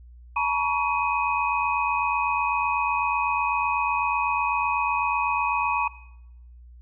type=tone cluster; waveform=sine; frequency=869 / 957 / 1119 / 2509 Hz; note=A5 / A#5 / C#6 / D#7; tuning=-22 / +45 / +16 / +14 cents; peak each=-29 / -25 / -27 / -27 dBFS; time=0.36-5.88 s; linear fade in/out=5 ms; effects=noise-tail reverb RT60 0.8 s tail -17 dB re dry + added 60 Hz sine -44 dBFS peak until 6.81 s